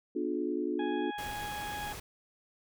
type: chord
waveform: sine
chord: B diminished seventh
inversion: none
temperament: just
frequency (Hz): 246.9 / 296.3 / 355.6 / 426.7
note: B3 / D4 / F4 / Ab4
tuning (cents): 0 / +15 / +31 / +47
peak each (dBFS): -38 / -34 / -34 / -38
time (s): 0.15-1.11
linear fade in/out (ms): 10
type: harmonic tone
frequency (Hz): 830.6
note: G#5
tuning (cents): 0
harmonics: 1 / 2 / 3 / 4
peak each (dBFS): -38 / -43 / -51 / -48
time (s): 0.79-1.93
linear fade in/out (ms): 5
type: noise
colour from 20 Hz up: pink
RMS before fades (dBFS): -43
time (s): 1.18-2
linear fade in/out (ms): 5
effects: none